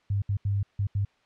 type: tone bursts at uneven times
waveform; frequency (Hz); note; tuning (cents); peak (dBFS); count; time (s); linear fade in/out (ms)
sine; 100; G2; +35; -23; 5; 0.1-0.22 / 0.29-0.37 / 0.45-0.63 / 0.79-0.87 / 0.95-1.05; 5
effects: white hiss -65 dBFS RMS until 1.25 s + low-pass 3000 Hz 12 dB/octave